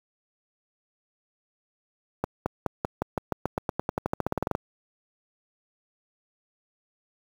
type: accelerating click train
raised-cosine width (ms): 1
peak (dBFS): -11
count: 23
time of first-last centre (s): 2.24-4.551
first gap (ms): 220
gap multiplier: 0.92
effects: high-pass 60 Hz 12 dB/octave + 7-bit